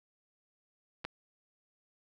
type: clicks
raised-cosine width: 0.3 ms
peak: -30 / -20 dBFS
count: 2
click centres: 1.044 / 1.05 s
effects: none